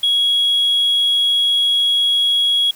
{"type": "tone", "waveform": "sine", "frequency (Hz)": 3322, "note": "G#7", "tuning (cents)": 0, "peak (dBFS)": -11, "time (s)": [0.03, 2.71], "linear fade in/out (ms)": 5, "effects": ["tanh soft clip ceiling -10 dBFS", "white hiss -44 dBFS RMS until 2.75 s"]}